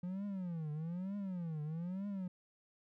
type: tone with vibrato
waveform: triangle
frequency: 174.61 Hz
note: F3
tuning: in tune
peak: -36 dBFS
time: 0.03-2.28 s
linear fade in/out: 5 ms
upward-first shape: triangle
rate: 1.1 Hz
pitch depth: 290 cents each way
effects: none